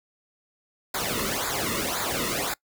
pink noise with flanger, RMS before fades -28 dBFS, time 0.94-2.54 s, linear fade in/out 5 ms, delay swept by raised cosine 0.34 to 1.3 ms, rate 1.9 Hz, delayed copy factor -0.85, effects noise-tail reverb RT60 0.1 s tail -23 dB re dry

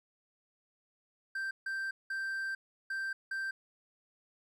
triangle tone bursts at uneven times, 1568 Hz, G6, in tune, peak -32 dBFS, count 5, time 1.35-1.51 / 1.66-1.91 / 2.1-2.55 / 2.9-3.13 / 3.31-3.51 s, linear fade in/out 5 ms, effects none

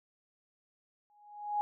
sine tone with exponential growth, 830.6 Hz, G#5, in tune, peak -26 dBFS, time 1.1-1.61 s, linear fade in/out 0 ms, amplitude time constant 110 ms, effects none

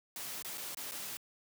white noise with dropouts, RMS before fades -42 dBFS, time 0.16-1.17 s, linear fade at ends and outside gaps 1 ms, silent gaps 0.424-0.447 / 0.575-0.579 / 0.747-0.771 / 0.912-0.919 s, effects high-pass 100 Hz 12 dB/octave

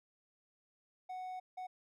triangle tone bursts at uneven times, 740 Hz, F#5, in tune, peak -39 dBFS, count 2, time 1.09-1.4 / 1.57-1.67 s, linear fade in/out 10 ms, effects none

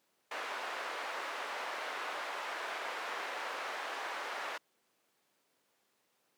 white band-pass noise, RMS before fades -40 dBFS, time 0.31-4.58 s, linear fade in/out 5 ms, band 530 to 1600 Hz, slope 12 dB/octave, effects pink hiss -75 dBFS RMS until 6.37 s + high-pass 300 Hz 12 dB/octave

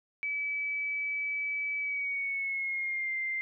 sine tone with pitch glide, 2295 to 2092 Hz, D7 to C7, -40 to -1 cents, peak -30 dBFS, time 0.23-3.41 s, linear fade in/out 0 ms, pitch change -161 cents, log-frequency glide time 1.79-3.15 s, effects none

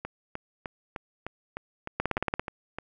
two click trains, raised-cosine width 0.5 ms, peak -11 / -19 dBFS, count 8 / 10, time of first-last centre 2-2.395 / 0.05-2.786 s, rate 17.7 / 3.29 Hz, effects none

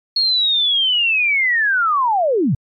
sine linear sweep, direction down, 4332 to 103.4 Hz, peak -13 dBFS, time 0.16-2.55 s, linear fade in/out 5 ms, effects MP3 64 kbps

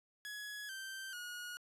sawtooth tone with pitch steps, 1682 / 1560.3 / 1447.4 Hz, G#6 / G6 / F#6, +22 / -9 / -39 cents, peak -40 dBFS, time 0.25-1.57 s, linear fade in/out 0 ms, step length 440 ms, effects resampled to 32000 Hz

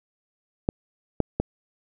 clicks, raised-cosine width 2 ms, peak -8 / -6 / -9 dBFS, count 3, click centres 0.689 / 1.203 / 1.4 s, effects none

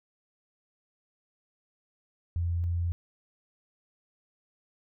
sine tone pair in turn, 85.6 / 86.01 Hz, F2 / F2, -34 / -26 cents, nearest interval unison, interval 8 cents, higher second, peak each -26 dBFS, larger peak neither, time 2.36-2.64 / 2.64-2.92 s, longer neither, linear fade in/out 0 ms, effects none

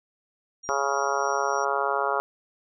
sine tone with tremolo, 5700 Hz, F8, 34 cents sharp, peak -37 dBFS, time 0.63-1.65 s, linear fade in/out 10 ms, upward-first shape sine, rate 3.4 Hz, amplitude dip 35%
harmonic tone, 139.1 Hz, C#3, 6 cents sharp, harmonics 3 / 4 / 5 / 6 / 7 / 8 / 9 / 10, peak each -31 / -31 / -31 / -31 / -31 / -31 / -31 / -31 dBFS, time 0.69-2.2 s, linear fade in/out 0 ms
effects none

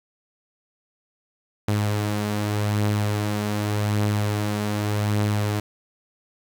sawtooth beating tone pair, 104.3 / 105.15 Hz, G#2 / G#2, +8 / +22 cents, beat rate 0.85 Hz, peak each -18 / -26 dBFS, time 1.68-5.6 s, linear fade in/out 5 ms, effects 8-bit

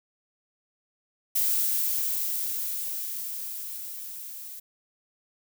violet noise with level ramp, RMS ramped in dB -24 to -41 dBFS, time 1.35-4.6 s, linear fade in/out 10 ms, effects none

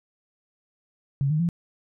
sine tone with pitch steps, 138.59 / 153.78 / 170.62 Hz, C#3 / D#3 / F3, 0 / -20 / -40 cents, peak -20 dBFS, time 1.21-1.489 s, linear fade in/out 0 ms, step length 93 ms, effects none

